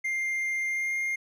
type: tone with pitch glide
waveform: triangle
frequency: 2105 to 2120 Hz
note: C7 to C7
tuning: +10 to +22 cents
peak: -25 dBFS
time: 0.04-1.16 s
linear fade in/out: 10 ms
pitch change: +12 cents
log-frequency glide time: 0.67-0.95 s
effects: none